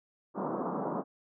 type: band-pass noise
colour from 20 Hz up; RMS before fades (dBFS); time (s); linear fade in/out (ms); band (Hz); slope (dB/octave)
pink; -34; 0.34-1.04; 50; 160 to 1200; 48
effects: none